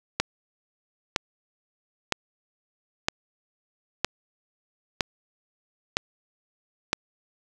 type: click train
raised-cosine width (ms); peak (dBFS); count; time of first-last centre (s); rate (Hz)
0.2; -4; 8; 0.2-6.931; 1.04
effects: none